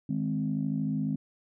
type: chord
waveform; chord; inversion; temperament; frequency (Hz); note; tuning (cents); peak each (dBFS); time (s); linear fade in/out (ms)
sine; Ab major; second; equal; 155.56 / 207.7 / 261.6; Eb3 / Ab3 / C4; 0 / 0 / 0; -31; 0.09-1.16; 5
effects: tanh soft clip ceiling -18 dBFS